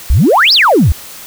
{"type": "exponential two-way sweep", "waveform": "sine", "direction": "up then down", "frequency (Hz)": [50.2, 5410, 64.1], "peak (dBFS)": -4, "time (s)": [0.1, 0.92], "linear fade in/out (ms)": 0, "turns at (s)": 0.53, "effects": ["tanh soft clip ceiling 0 dBFS", "white hiss -31 dBFS RMS until 1.26 s"]}